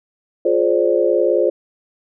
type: chord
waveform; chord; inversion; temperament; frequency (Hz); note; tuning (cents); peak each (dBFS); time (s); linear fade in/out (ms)
sine; D half-diminished seventh; first; just; 352.4 / 422.9 / 528.6 / 587.3; F4 / Ab4 / C5 / D5; +16 / +31 / +18 / 0; -18 / -19 / -17 / -20; 0.45-1.5; 5
effects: none